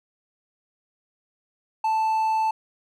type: tone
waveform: triangle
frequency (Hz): 880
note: A5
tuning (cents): 0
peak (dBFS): -18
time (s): 1.84-2.51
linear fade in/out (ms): 5
effects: none